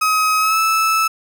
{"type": "tone with pitch glide", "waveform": "35% pulse", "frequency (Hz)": [1268, 1309.7], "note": ["D#6", "E6"], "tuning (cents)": [32, -12], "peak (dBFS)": -12, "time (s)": [0.01, 1.08], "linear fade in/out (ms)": 10, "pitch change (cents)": 56, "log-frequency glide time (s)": [0.38, 0.59], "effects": []}